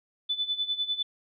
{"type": "tone with tremolo", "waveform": "sine", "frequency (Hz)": 3496, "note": "A7", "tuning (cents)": -12, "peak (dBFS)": -24, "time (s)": [0.29, 1.03], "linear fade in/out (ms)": 10, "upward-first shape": "sine", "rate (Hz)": 10, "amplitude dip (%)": 80, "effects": []}